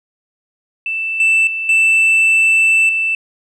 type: tone with level steps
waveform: sine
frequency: 2654 Hz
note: E7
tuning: 11 cents sharp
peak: -17 / -7 / -18 / -6 / -13 dBFS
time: 0.86-3.15 s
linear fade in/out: 2 ms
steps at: 1.2 / 1.47 / 1.69 / 2.89 s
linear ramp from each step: 2 ms
effects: tanh soft clip ceiling -8 dBFS